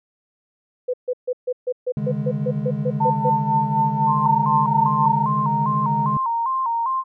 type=tone bursts; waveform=sine; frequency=500 Hz; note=B4; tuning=21 cents sharp; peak=-19 dBFS; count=13; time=0.88-3.301 s; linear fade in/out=10 ms; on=57 ms; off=140 ms
type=chord; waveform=triangle; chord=C# suspended second; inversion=none; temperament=equal with one note detuned; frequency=138.59 / 151.75 / 207.7 Hz; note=C#3 / D#3 / G#3; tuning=0 / -43 / 0 cents; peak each=-24 dBFS; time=1.97-6.17 s; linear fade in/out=2 ms
type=tone with tremolo; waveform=sine; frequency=898 Hz; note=A5; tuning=35 cents sharp; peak=-15 dBFS; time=3-5.25 s; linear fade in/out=10 ms; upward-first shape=sine; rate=4 Hz; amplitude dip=70%
type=tone with vibrato; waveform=sine; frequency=987 Hz; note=B5; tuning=1 cent flat; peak=-19 dBFS; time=4.06-7.04 s; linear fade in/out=50 ms; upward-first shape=square; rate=2.5 Hz; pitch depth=110 cents each way
effects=none